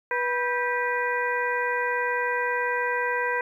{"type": "harmonic tone with a mistuned harmonic", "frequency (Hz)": 489.1, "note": "B4", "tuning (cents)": -17, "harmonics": [1, 2, 3, 4, 5], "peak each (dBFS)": [-29, -28, -29, -30, -37], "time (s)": [0.11, 3.41], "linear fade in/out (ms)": 2, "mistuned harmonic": 3, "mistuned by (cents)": 120, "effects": ["10-bit"]}